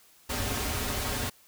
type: noise with comb filter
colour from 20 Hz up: pink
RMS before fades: -31 dBFS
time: 0.29-1.3 s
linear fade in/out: 10 ms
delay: 6 ms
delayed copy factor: -0.75
effects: white hiss -59 dBFS RMS until 1.47 s